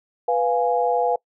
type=chord; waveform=sine; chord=F diminished; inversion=second; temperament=equal; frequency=493.9 / 698.5 / 830.6 Hz; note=Cb5 / F5 / Ab5; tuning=0 / 0 / 0 cents; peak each=-21 / -22 / -23 dBFS; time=0.28-1.16 s; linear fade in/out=5 ms; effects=noise-tail reverb RT60 0.1 s tail -24 dB re dry